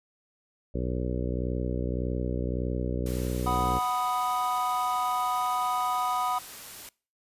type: harmonic tone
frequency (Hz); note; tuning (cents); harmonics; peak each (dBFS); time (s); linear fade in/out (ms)
61.74; B1; 0; 1 / 2 / 3 / 4 / 5 / 6 / 7 / 8 / 9; -31 / -34 / -36 / -37 / -38 / -39 / -39 / -40 / -41; 0.74-3.79; 10
type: noise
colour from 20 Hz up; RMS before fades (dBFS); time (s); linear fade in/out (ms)
white; -43; 3.06-6.89; 2
type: chord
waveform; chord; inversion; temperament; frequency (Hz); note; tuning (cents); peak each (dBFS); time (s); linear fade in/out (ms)
triangle; B major; second; equal; 740 / 987.8 / 1244.5; F#5 / B5 / D#6; 0 / 0 / 0; -28; 3.46-6.39; 10
effects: noise-tail reverb RT60 0.4 s tail -25 dB re dry + resampled to 32000 Hz